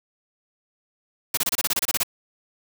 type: noise bursts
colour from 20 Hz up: white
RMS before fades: -22 dBFS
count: 12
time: 1.34-2.033 s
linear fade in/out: 5 ms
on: 33 ms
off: 27 ms
effects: none